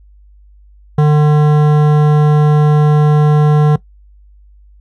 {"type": "tone with hard clipping", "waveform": "sine", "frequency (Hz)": 150, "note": "D3", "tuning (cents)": 37, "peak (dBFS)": -8, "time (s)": [0.98, 3.76], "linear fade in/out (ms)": 5, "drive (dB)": 14, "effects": ["noise-tail reverb RT60 0.1 s tail -18 dB re dry", "added 50 Hz sine -40 dBFS peak until 4.8 s"]}